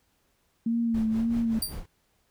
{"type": "tone with vibrato", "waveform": "sine", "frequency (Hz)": 227, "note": "A#3", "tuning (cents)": -46, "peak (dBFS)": -23, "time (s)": [0.66, 1.59], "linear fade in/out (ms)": 5, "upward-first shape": "sine", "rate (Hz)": 1.8, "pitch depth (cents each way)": 51}
{"type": "noise with tremolo", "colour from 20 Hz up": "brown", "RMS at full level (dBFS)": -36, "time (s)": [0.94, 1.86], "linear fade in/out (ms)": 5, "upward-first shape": "sine", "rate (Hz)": 5.2, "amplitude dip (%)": 75}
{"type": "tone with exponential decay", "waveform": "10% pulse", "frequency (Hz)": 4699, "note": "D8", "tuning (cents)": 0, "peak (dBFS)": -17, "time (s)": [1.62, 1.8], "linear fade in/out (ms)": 5, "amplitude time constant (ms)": 37}
{"effects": ["pink hiss -70 dBFS RMS until 2.3 s"]}